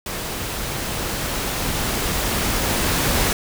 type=noise with level ramp; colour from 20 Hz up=pink; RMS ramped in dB=-28 to -19 dBFS; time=0.06-3.33 s; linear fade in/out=2 ms; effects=none